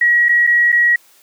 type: tone with dropouts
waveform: sine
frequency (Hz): 1910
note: A#6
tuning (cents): +42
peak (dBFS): -9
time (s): 0.01-0.96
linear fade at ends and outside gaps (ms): 5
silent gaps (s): 0.286-0.291 / 0.468-0.472 / 0.72-0.725
effects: white hiss -50 dBFS RMS until 1.22 s + high-pass 300 Hz 12 dB/octave